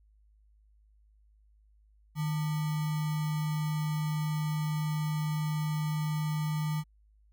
sine tone with sample-and-hold, 153.6 Hz, D#3, 22 cents flat, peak -28 dBFS, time 2.15-6.84 s, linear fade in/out 50 ms, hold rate 1050 Hz, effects added 52 Hz sine -60 dBFS peak until 7.32 s

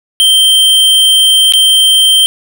square tone with dropouts, 3136 Hz, G7, in tune, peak -5 dBFS, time 0.2-2.26 s, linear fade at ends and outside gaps 0 ms, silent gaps 1.523-1.536 s, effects none

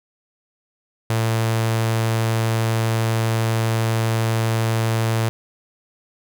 sawtooth tone with notch filter, 112.5 Hz, A2, 39 cents sharp, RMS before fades -20 dBFS, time 1.1-5.29 s, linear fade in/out 0 ms, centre 260 Hz, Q 2, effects none

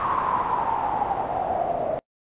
white noise with low-pass filter sweep, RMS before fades -25 dBFS, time 0-1.99 s, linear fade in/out 0 ms, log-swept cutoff 1100 to 640 Hz, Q 9.8, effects noise-tail reverb RT60 0.1 s tail -26 dB re dry + resampled to 8000 Hz

